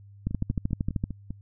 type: two click trains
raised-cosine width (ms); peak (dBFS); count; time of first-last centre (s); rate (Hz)
5; -14 / -21; 11 / 6; 0.27-1.039 / 0.31-1.306; 13 / 5.02
effects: added 100 Hz sine -47 dBFS peak until 1.41 s